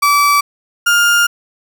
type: tone pair in turn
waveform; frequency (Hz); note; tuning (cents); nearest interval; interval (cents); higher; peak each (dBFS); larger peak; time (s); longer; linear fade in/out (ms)
35% pulse; 1154 / 1409.4; D6 / F6; -31 / +15; minor third; 346; second; -7; neither; 0.02-0.41 / 0.86-1.27; second; 10
effects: none